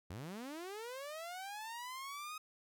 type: linear sweep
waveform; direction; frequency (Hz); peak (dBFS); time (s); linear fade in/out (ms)
sawtooth; up; 77.78 to 1264; -40; 0.1-2.38; 5
effects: none